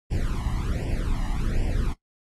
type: noise with flanger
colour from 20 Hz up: brown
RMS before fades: -25 dBFS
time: 0.1-1.94 s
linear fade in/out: 20 ms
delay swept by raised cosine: 0.38 to 1.03 ms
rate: 1.3 Hz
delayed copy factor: +0.95
effects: noise-tail reverb RT60 0.1 s tail -17 dB re dry + AAC 32 kbps